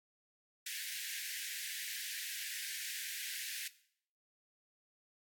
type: high-pass noise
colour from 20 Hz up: pink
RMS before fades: -42 dBFS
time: 0.66-3.68 s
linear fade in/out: 5 ms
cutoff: 1600 Hz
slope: 96 dB/octave
effects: noise-tail reverb RT60 0.6 s tail -17 dB re dry + AAC 64 kbps